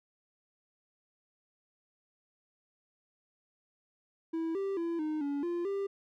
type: tone with pitch steps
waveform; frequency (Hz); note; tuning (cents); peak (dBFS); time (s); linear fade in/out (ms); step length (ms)
triangle; 326.9 / 391.9 / 336.6 / 308 / 284.3 / 346.2 / 396.1; E4 / G4 / E4 / D#4 / C#4 / F4 / G4; -14 / 0 / +36 / -17 / +44 / -15 / +18; -29; 4.33-5.87; 10; 220
effects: none